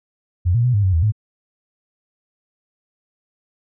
sine tone with pitch steps, 88.7 / 118.4 / 124.7 / 102.2 / 94 / 81.4 / 107 Hz, F2 / A#2 / B2 / G#2 / F#2 / E2 / A2, +27 / +27 / +17 / -27 / +28 / -21 / -48 cents, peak -13 dBFS, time 0.45-1.122 s, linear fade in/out 20 ms, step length 96 ms, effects none

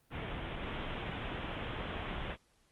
pink low-pass noise, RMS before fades -40 dBFS, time 0.1-2.37 s, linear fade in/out 50 ms, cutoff 3500 Hz, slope 96 dB/octave, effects pink hiss -71 dBFS RMS until 2.71 s + Opus 32 kbps

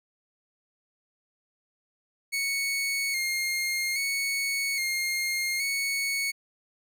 sawtooth tone with vibrato, 2172 Hz, C#7, 36 cents flat, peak -23 dBFS, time 2.32-6.32 s, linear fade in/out 20 ms, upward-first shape square, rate 0.61 Hz, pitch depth 36 cents each way, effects none

